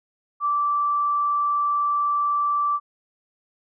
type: tone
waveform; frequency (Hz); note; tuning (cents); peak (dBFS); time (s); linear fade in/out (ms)
sine; 1166; D6; -13; -19; 0.4-2.8; 50
effects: none